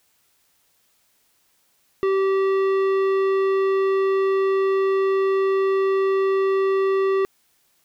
sine tone with tanh clipping, 386.9 Hz, G4, 23 cents flat, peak -19 dBFS, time 2.03-7.25 s, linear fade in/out 0 ms, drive 13 dB, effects white hiss -64 dBFS RMS until 7.84 s

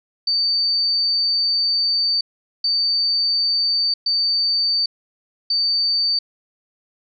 sine tone bursts at uneven times, 4590 Hz, D8, 40 cents flat, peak -16 dBFS, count 4, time 0.27-2.21 / 2.64-3.94 / 4.06-4.86 / 5.5-6.19 s, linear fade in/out 5 ms, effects none

